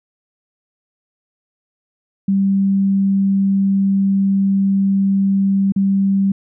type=tone with dropouts; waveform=sine; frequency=195.6 Hz; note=G3; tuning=4 cents flat; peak=-12 dBFS; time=2.28-6.32 s; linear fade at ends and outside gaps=5 ms; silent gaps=5.722-5.761 s; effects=none